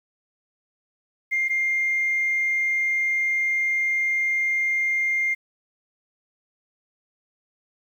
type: tone pair in turn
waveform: sine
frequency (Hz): 2110 / 2110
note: C7 / C7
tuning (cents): +14 / +14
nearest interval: unison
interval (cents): 0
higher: neither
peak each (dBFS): -19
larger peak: neither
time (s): 1.31-1.49 / 1.49-5.35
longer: second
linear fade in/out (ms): 20
effects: tanh soft clip ceiling -16 dBFS + 9-bit